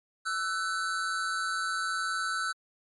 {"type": "tone pair together", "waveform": "square", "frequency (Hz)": [1323.1, 1504], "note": ["E6", "F#6"], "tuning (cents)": [6, 28], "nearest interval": "major second", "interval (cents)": 222, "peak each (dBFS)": [-33, -32], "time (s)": [0.25, 2.53], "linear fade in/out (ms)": 20, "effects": ["MP3 48 kbps"]}